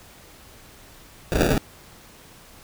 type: noise with sample-and-hold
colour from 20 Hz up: white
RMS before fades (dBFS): -20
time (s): 1.32-1.58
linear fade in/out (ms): 0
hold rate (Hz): 1050
effects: pink hiss -48 dBFS RMS until 2.63 s